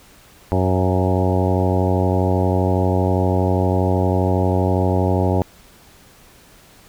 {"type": "harmonic tone with a mistuned harmonic", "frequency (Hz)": 92.5, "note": "F#2", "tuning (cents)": 0, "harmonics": [1, 2, 3, 4, 5, 6, 7, 8, 9, 10], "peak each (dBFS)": [-18, -23, -24, -24, -26, -26, -27, -32, -27, -33], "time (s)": [0.52, 5.42], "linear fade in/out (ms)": 0, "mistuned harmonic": 7, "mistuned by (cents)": 25, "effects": ["pink hiss -48 dBFS RMS until 6.88 s"]}